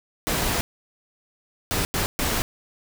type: noise bursts at uneven times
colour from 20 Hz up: pink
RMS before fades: -24 dBFS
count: 4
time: 0.27-0.61 / 1.71-1.85 / 1.94-2.06 / 2.19-2.42 s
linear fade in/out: 0 ms
effects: none